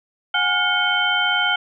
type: tone cluster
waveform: sine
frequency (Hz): 730 / 825 / 1429 / 2198 / 3100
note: F#5 / G#5 / F6 / C#7 / G7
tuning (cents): -24 / -12 / +39 / -15 / -20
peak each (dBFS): -27 / -26 / -20 / -26 / -21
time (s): 0.34-1.56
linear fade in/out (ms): 5
effects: none